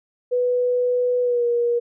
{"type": "tone with pitch glide", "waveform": "sine", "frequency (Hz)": [493.9, 476], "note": ["B4", "A#4"], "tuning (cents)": [0, 36], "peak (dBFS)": -17, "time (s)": [0.31, 1.8], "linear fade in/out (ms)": 20, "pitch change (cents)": -64, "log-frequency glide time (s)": [1.22, 1.45], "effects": []}